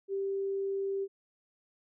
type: tone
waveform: sine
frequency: 392 Hz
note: G4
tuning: in tune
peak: -30 dBFS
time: 0.08-1.08 s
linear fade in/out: 50 ms
effects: none